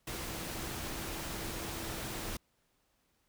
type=tone in noise; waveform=sine; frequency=329.6 Hz; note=E4; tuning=in tune; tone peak=-49 dBFS; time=0.07-2.37 s; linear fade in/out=5 ms; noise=pink; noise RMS=-40 dBFS; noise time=0.07-2.37 s; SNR=-12 dB; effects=pink hiss -75 dBFS RMS until 3.28 s